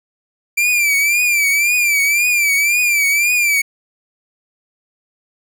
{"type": "tone with vibrato", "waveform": "45% pulse", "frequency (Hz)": 2349, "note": "D7", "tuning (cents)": 0, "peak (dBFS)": -12, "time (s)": [0.57, 3.62], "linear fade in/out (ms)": 10, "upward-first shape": "triangle", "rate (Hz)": 1.9, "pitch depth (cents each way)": 100, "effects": []}